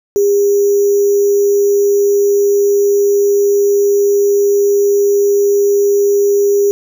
sine tone with sample-and-hold, 403.5 Hz, G#4, 50 cents flat, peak -8 dBFS, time 0.16-6.71 s, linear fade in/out 0 ms, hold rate 6300 Hz, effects none

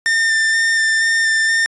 45% pulse tone with vibrato, 1800 Hz, A6, 39 cents sharp, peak -13 dBFS, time 0.06-1.66 s, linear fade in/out 0 ms, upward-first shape square, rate 2.1 Hz, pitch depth 11 cents each way, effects resampled to 22050 Hz

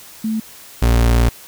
sine / 35% pulse tone pair in turn, 220 / 58.39 Hz, A3 / A#1, 0 / +4 cents, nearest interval octave + major seventh, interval 2296 cents, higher first, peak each -17 / -9 dBFS, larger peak second, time 0.24-0.4 / 0.82-1.29 s, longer second, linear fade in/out 5 ms, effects white hiss -40 dBFS RMS until 1.47 s

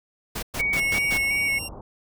pink noise bursts, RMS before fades -30 dBFS, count 5, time 0.35-1.18 s, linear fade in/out 10 ms, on 78 ms, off 110 ms
pink low-pass noise, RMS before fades -39 dBFS, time 0.58-1.81 s, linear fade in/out 2 ms, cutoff 1100 Hz, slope 48 dB/octave
sine tone with vibrato, 2220 Hz, C#7, 2 cents sharp, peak -21 dBFS, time 0.59-1.59 s, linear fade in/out 10 ms, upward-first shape square, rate 2.8 Hz, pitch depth 19 cents each way
15% pulse tone with pitch glide, 2794 to 2775 Hz, F7 to F7, 0 to -12 cents, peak -24 dBFS, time 0.76-1.69 s, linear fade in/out 20 ms, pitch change -12 cents, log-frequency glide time 0.93-1.23 s
effects none

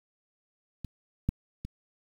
clicks, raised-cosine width 5 ms, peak -25 / -13 / -24 dBFS, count 3, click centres 0.847 / 1.29 / 1.65 s, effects 8-bit

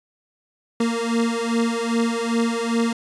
30% pulse beating tone pair, 230.3 / 232.8 Hz, A#3 / A#3, -21 / -2 cents, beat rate 2.5 Hz, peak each -20 dBFS, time 0.8-2.93 s, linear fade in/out 5 ms, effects resampled to 22050 Hz

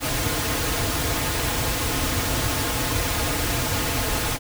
pink noise with comb filter, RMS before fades -24 dBFS, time 0-4.39 s, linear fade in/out 50 ms, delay 5.2 ms, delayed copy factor -0.65, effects none

